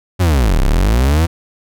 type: linear two-way sweep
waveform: 40% pulse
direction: down then up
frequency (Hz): 95.4 to 30.18 to 85.7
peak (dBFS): -9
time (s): 0.19-1.27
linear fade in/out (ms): 20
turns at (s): 0.62
effects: none